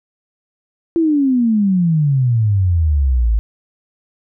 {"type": "exponential sweep", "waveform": "sine", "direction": "down", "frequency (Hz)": [340, 52.3], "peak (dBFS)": -11, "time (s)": [0.96, 3.39], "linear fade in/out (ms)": 0, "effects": []}